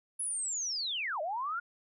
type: linear two-way sweep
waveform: sine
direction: down then up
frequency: 10520 to 581 to 1446 Hz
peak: -32 dBFS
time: 0.19-1.6 s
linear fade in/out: 10 ms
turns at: 1.21 s
effects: none